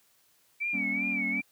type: tone with vibrato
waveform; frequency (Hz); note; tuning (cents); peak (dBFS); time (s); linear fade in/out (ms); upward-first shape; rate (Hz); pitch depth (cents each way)
sine; 2295; D7; -40; -28; 0.6-1.42; 20; sine; 2.6; 89
type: chord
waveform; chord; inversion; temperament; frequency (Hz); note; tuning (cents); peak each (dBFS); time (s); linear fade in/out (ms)
triangle; G diminished; none; equal with one note detuned; 196 / 237 / 277.2; G3 / Bb3 / Db4; 0 / +29 / 0; -35; 0.73-1.41; 10
effects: white hiss -66 dBFS RMS until 1.51 s + high-pass 60 Hz 12 dB/octave